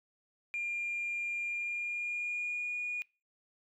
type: tone with pitch glide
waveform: sine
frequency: 2400 to 2445 Hz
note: D7 to D#7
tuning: +37 to -31 cents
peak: -32 dBFS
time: 0.54-3.02 s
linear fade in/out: 0 ms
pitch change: +32 cents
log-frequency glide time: 1.47-2.78 s
effects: noise-tail reverb RT60 0.3 s tail -24 dB re dry + tanh soft clip ceiling -29 dBFS